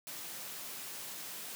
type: high-pass noise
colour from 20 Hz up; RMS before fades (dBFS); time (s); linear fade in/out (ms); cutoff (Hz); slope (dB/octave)
white; -44; 0.07-1.55; 0; 120; 48
effects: none